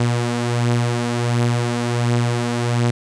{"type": "beating tone pair", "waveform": "sawtooth", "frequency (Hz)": [119.4, 120.8], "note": ["A#2", "B2"], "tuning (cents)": [42, -38], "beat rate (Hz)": 1.4, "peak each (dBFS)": [-14, -20], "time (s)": [0, 2.91], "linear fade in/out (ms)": 5, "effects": ["resampled to 22050 Hz", "8-bit"]}